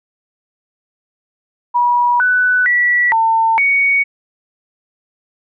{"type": "tone with pitch steps", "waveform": "sine", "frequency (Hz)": [967, 1493, 1950, 900, 2235], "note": ["B5", "F#6", "B6", "A5", "C#7"], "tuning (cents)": [-37, 15, -23, 39, 14], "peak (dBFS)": -10, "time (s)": [1.74, 4.04], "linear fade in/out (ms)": 20, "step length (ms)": 460, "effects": []}